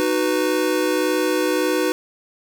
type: chord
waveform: square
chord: B major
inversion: first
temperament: just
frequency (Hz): 308.7 / 370.4 / 493.9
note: D#4 / F#4 / B4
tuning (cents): -14 / +2 / 0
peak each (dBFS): -23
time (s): 0-1.92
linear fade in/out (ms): 0
effects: none